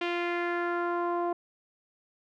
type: tone with low-pass filter sweep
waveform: sawtooth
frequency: 347.4 Hz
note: F4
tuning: 9 cents flat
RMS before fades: -30 dBFS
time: 0.01-1.33 s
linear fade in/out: 5 ms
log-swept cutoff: 2900 to 860 Hz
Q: 2.5
effects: none